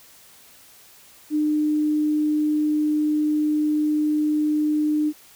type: tone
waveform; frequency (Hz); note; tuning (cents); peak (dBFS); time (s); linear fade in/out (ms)
sine; 302.4; D#4; -49; -18; 1.3-5.13; 50
effects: white hiss -50 dBFS RMS until 5.35 s